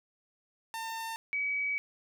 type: tone pair in turn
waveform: sawtooth / sine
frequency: 903 / 2275 Hz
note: A5 / C#7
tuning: +45 / +44 cents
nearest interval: octave + major third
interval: 1599 cents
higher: second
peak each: -32 / -29 dBFS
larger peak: second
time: 0.74-1.16 / 1.33-1.78 s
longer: second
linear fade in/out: 0 ms
effects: none